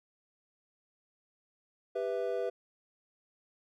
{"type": "chord", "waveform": "triangle", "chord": "E minor", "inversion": "first", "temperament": "just", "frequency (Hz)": [395.6, 494.4, 659.3], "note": ["G4", "B4", "E5"], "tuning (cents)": [16, 2, 0], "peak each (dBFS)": [-34, -32, -35], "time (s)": [1.95, 2.5], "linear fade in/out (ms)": 10, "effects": []}